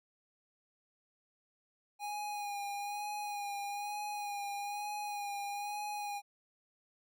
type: tone with vibrato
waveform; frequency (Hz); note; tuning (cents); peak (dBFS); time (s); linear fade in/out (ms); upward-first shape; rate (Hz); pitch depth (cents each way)
square; 820; G#5; -22; -38; 1.99-6.22; 50; sine; 1.1; 27
effects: none